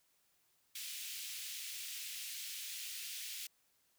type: high-pass noise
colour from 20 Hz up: pink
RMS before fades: -45 dBFS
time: 0.75-3.47 s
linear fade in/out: 5 ms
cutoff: 2500 Hz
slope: 24 dB/octave
effects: white hiss -75 dBFS RMS until 3.98 s